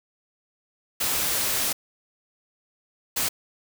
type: noise bursts at uneven times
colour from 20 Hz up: white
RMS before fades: -25 dBFS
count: 2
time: 1-1.73 / 3.16-3.29 s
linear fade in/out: 10 ms
effects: none